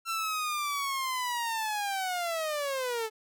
sawtooth linear sweep, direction down, 1355 to 430 Hz, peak -26 dBFS, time 0.05-3.1 s, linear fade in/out 50 ms, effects none

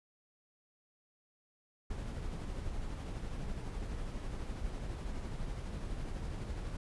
brown noise with tremolo, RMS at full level -38 dBFS, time 1.9-6.77 s, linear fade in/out 5 ms, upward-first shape triangle, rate 12 Hz, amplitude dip 35%, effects resampled to 24000 Hz

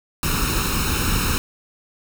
pink noise with comb filter, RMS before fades -21 dBFS, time 0.23-1.38 s, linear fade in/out 0 ms, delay 0.75 ms, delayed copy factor +0.75, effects none

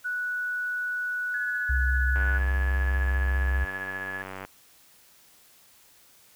sine tone, 1475 Hz, F#6, 6 cents flat, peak -27 dBFS, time 0.04-2.39 s, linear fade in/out 20 ms
sine tone with tremolo, 1700 Hz, G#6, 40 cents sharp, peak -30 dBFS, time 1.34-4.22 s, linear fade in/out 2 ms, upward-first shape sine, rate 15 Hz, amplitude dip 50%
sine tone with vibrato, 65.41 Hz, C2, in tune, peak -22 dBFS, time 1.69-3.65 s, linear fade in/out 10 ms, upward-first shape sine, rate 4.9 Hz, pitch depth 14 cents each way
click train, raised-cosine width 0.5 ms, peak -22 dBFS, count 219, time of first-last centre 2.16-4.45 s, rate 95.2 Hz
effects white hiss -57 dBFS RMS until 6.35 s

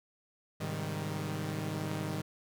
sawtooth chord, Ab major seventh, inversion none, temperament equal with one note detuned, 103.83 / 134.26 / 155.56 / 196 Hz, Ab2 / C3 / Eb3 / G3, 0 / +45 / 0 / 0 cents, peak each -36 / -39 / -33 / -38 dBFS, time 0.6-2.22 s, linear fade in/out 10 ms, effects none

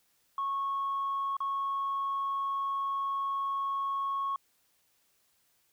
sine tone with dropouts, 1100 Hz, C#6, 14 cents flat, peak -28 dBFS, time 0.38-4.36 s, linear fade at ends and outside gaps 2 ms, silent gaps 1.368-1.404 s, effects tanh soft clip ceiling -26 dBFS + white hiss -71 dBFS RMS until 5.72 s

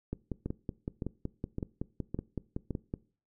two click trains, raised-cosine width 3 ms, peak -21 / -21 dBFS, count 16 / 5, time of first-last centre 0.13-2.939 / 0.46-2.707 s, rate 5.34 / 1.78 Hz, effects noise-tail reverb RT60 0.4 s tail -21 dB re dry

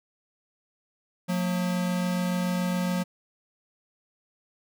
square tone pair together, 180.03 / 227.1 Hz, F#3 / A#3, -47 / -45 cents, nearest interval major third, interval 402 cents, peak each -26 / -34 dBFS, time 1.28-3.04 s, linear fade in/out 20 ms, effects none

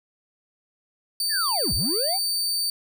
sawtooth tone, 4591 Hz, D8, 40 cents flat, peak -20 dBFS, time 1.2-2.7 s, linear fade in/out 2 ms
triangle linear two-way sweep, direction down then up, 1864.7 to 33 to 819 Hz, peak -24 dBFS, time 1.29-2.19 s, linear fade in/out 50 ms, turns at 1.74 s
effects none

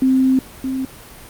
sine tone pair in turn, 261.6 / 263 Hz, C4 / C4, 0 / +9 cents, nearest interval unison, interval 9 cents, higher second, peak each -11 / -19 dBFS, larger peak first, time 0.02-0.39 / 0.64-0.85 s, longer first, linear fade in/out 2 ms, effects pink hiss -39 dBFS RMS until 1.29 s + Opus 32 kbps

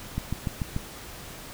click train, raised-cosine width 5 ms, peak -15 dBFS, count 5, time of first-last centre 0.18-0.764 s, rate 6.85 Hz, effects pink hiss -42 dBFS RMS until 1.53 s

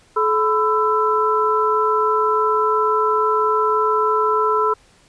sine tone cluster, 430.5 / 1004 / 1327 Hz, A4 / B5 / E6, -38 / +28 / +11 cents, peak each -19 dBFS, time 0.16-4.74 s, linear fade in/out 10 ms, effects pink hiss -53 dBFS RMS until 5.08 s + resampled to 22050 Hz

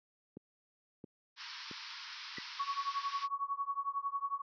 click train, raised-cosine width 3 ms, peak -31 dBFS, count 4, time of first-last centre 0.37-2.383 s, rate 1.49 Hz
white band-pass noise, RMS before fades -47 dBFS, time 1.36-3.28 s, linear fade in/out 50 ms, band 910 to 5500 Hz, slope 96 dB/octave
sine tone with exponential decay, 1964 Hz, B6, 10 cents flat, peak -38 dBFS, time 2.37-2.47 s, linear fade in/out 2 ms, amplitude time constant 20 ms
sine tone with tremolo, 1117 Hz, C#6, 13 cents sharp, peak -30 dBFS, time 2.59-4.42 s, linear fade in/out 10 ms, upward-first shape triangle, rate 11 Hz, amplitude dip 100%
effects high-pass 200 Hz 12 dB/octave

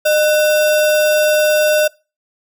sine tone with sample-and-hold, 609 Hz, D#5, 37 cents flat, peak -10 dBFS, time 0.05-1.88 s, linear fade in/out 10 ms, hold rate 2100 Hz, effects noise-tail reverb RT60 0.3 s tail -23 dB re dry

